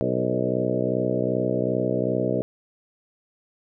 harmonic tone with a mistuned harmonic, 62.6 Hz, B1, 24 cents sharp, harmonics 2 / 3 / 4 / 5 / 6 / 7 / 8 / 9 / 10, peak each -30 / -30 / -30 / -30 / -30 / -30 / -30 / -30 / -30 dBFS, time 0.01-2.42 s, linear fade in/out 0 ms, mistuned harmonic 7, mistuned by +29 cents, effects none

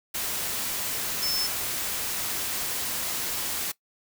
sine tone in noise, 5274 Hz, E8, in tune, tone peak -26 dBFS, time 1.22-1.47 s, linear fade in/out 10 ms, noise white, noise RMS -30 dBFS, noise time 0.14-3.72 s, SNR +1 dB, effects noise-tail reverb RT60 0.1 s tail -19 dB re dry

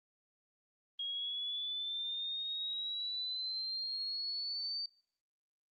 sine exponential sweep, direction up, 3271 to 4612 Hz, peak -36 dBFS, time 0.99-4.86 s, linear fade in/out 5 ms, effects noise-tail reverb RT60 0.6 s tail -23 dB re dry + Opus 24 kbps

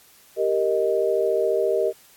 sine chord, Eb major, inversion first, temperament equal, 392 / 466.2 / 622.3 Hz, G4 / Bb4 / Eb5, 0 / 0 / 0 cents, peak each -23 dBFS, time 0.36-1.93 s, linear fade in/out 50 ms, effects white hiss -53 dBFS RMS until 2.16 s + AAC 64 kbps

